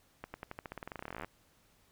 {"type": "accelerating click train", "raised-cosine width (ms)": 0.5, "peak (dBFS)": -26, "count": 26, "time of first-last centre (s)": [0.24, 1.246], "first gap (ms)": 100, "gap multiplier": 0.91, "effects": ["pink hiss -68 dBFS RMS until 1.91 s"]}